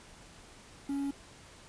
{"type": "tone with quantisation", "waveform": "triangle", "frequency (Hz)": 279.3, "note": "C#4", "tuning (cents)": 13, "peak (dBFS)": -29, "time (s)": [0.89, 1.11], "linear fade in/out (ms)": 5, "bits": 9, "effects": ["pink hiss -54 dBFS RMS until 1.68 s", "resampled to 22050 Hz"]}